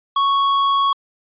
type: tone with tanh clipping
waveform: sine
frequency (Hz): 1108.7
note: C#6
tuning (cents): 0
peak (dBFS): -16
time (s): 0.16-0.93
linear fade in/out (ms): 5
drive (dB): 17
effects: resampled to 8000 Hz